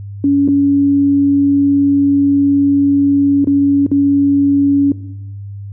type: tone with dropouts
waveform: sine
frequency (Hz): 281.3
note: C#4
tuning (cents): +26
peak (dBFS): -8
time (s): 0.24-4.92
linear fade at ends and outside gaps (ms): 2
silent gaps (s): 0.478-0.485 / 3.445-3.472 / 3.865-3.915
effects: noise-tail reverb RT60 0.9 s tail -17 dB re dry + added 100 Hz sine -25 dBFS peak until 5.72 s